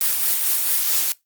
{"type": "noise with tremolo", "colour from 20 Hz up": "blue", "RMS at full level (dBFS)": -18, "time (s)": [0.01, 1.12], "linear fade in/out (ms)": 0, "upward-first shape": "triangle", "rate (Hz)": 4.5, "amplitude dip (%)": 40, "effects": ["noise-tail reverb RT60 0.2 s tail -23 dB re dry", "Opus 32 kbps"]}